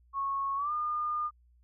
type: tone with pitch glide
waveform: sine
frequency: 1100 to 1213.5 Hz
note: C#6 to D#6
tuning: -14 to -44 cents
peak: -29 dBFS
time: 0.13-1.31 s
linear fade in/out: 50 ms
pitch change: +170 cents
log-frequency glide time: 0.56-0.72 s
effects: added 60 Hz sine -60 dBFS peak until 1.63 s